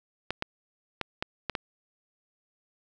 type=clicks; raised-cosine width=0.3 ms; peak=-13 dBFS; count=6; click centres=0.306 / 0.424 / 1.013 / 1.225 / 1.497 / 1.552 s; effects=none